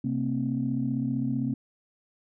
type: tone cluster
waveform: sine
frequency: 131.1 / 229.1 / 264.6 Hz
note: C3 / A#3 / C4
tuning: +4 / -30 / +20 cents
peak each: -30 / -29 / -29 dBFS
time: 0.04-1.54 s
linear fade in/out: 5 ms
effects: tanh soft clip ceiling -16 dBFS